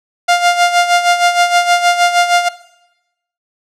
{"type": "tone with tremolo", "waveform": "sawtooth", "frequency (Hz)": 702, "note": "F5", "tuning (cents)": 9, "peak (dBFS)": -3, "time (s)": [0.28, 2.49], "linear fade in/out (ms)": 10, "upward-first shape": "sine", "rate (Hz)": 6.4, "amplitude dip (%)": 70, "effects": ["noise-tail reverb RT60 0.9 s tail -17 dB re dry", "low-pass 8000 Hz 12 dB/octave"]}